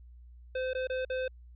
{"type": "tone with dropouts", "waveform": "square", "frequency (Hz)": 515, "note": "C5", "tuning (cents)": -28, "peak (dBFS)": -31, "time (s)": [0.55, 1.28], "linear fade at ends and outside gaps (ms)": 5, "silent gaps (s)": [[0.734, 0.749], [0.872, 0.898], [1.05, 1.099]], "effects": ["added 60 Hz sine -49 dBFS peak until 1.55 s", "resampled to 8000 Hz"]}